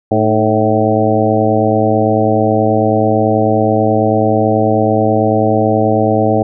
harmonic tone with a mistuned harmonic, 109.2 Hz, A2, 13 cents flat, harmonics 1 / 2 / 3 / 4 / 5 / 6 / 7, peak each -17 / -17 / -17 / -17 / -17 / -17 / -17 dBFS, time 0.11-6.43 s, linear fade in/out 5 ms, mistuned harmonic 3, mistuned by -63 cents, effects none

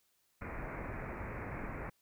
pink low-pass noise, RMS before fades -42 dBFS, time 0.41-1.9 s, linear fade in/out 10 ms, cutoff 2400 Hz, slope 96 dB/octave, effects white hiss -75 dBFS RMS until 2.01 s

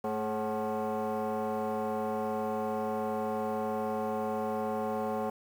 sine tone with frequency modulation, 102.8 Hz, G#2, 17 cents flat, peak -28 dBFS, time 0.04-5.3 s, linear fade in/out 5 ms, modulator 323 Hz, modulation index 2.6, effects tanh soft clip ceiling -27 dBFS + 9-bit

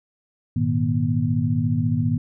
sine tone cluster, 104.2 / 118.8 / 154.8 / 240.6 Hz, G#2 / A#2 / D#3 / B3, +6 / +33 / -9 / -45 cents, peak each -24 dBFS, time 0.56-2.18 s, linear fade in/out 5 ms, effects none

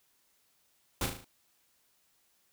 pink noise with echo, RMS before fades -31 dBFS, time 1.01-1.06 s, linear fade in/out 2 ms, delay 37 ms, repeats 5, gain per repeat -5 dB, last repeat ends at 1.245 s, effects white hiss -71 dBFS RMS until 2.52 s

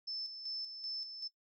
sine tone with tremolo, 5274 Hz, E8, in tune, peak -38 dBFS, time 0.07-1.28 s, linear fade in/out 10 ms, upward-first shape square, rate 2.6 Hz, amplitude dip 55%, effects noise-tail reverb RT60 0.1 s tail -17 dB re dry

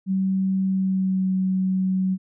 sine tone with pitch glide, 190.7 to 187.86 Hz, G3 to F#3, -47 to +27 cents, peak -19 dBFS, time 0.06-2.18 s, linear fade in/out 50 ms, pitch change -26 cents, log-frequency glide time 0.66-1.31 s, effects none

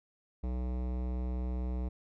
sine tone with hard clipping, 62.2 Hz, B1, 13 cents sharp, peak -34 dBFS, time 0.43-1.89 s, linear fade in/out 10 ms, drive 18 dB, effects none

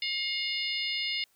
harmonic tone with a mistuned harmonic, 716 Hz, F5, 43 cents sharp, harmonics 3 / 4 / 5 / 6 / 7, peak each -34 / -35 / -36 / -37 / -37 dBFS, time 0.02-1.24 s, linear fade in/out 2 ms, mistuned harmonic 6, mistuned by -15 cents, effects white hiss -68 dBFS RMS until 1.35 s

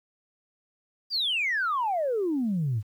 sine exponential sweep, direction down, 4912 to 98.3 Hz, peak -23 dBFS, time 1.1-2.83 s, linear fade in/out 50 ms, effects tanh soft clip ceiling -20 dBFS + 10-bit

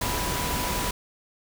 sine tone in noise, 985 Hz, B5, 5 cents flat, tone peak -33 dBFS, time 0.01-0.91 s, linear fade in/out 5 ms, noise pink, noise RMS -28 dBFS, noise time 0.01-0.91 s, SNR -8 dB, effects none

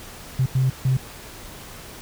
sine tone bursts at uneven times, 130.81 Hz, C3, in tune, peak -15 dBFS, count 3, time 0.39-0.46 / 0.55-0.7 / 0.85-0.97 s, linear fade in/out 5 ms, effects tanh soft clip ceiling -12 dBFS + pink hiss -40 dBFS RMS until 2.01 s

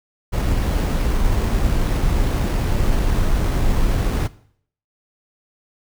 brown noise with sample-and-hold, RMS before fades -18 dBFS, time 0.32-4.28 s, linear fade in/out 20 ms, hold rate 7350 Hz, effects noise-tail reverb RT60 0.6 s tail -18 dB re dry

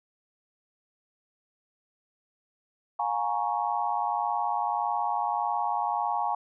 sine chord, Bb minor seventh, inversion second, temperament equal with one note detuned, 712.3 / 830.6 / 932.3 / 1108.7 Hz, F5 / Ab5 / Bb5 / Db6, +34 / 0 / 0 / 0 cents, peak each -32 / -29 / -31 / -33 dBFS, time 2.99-6.35 s, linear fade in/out 5 ms, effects none

